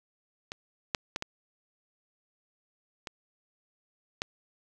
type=clicks; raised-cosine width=0.2 ms; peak=-20 / -9 / -14 / -16 / -20 / -13 dBFS; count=6; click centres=0.519 / 0.948 / 1.161 / 1.224 / 3.072 / 4.219 s; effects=none